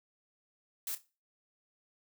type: noise with echo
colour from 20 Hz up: blue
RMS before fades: -37 dBFS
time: 0.87-0.95 s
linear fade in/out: 2 ms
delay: 30 ms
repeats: 2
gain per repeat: -14 dB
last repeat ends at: 1.01 s
effects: noise-tail reverb RT60 0.3 s tail -17 dB re dry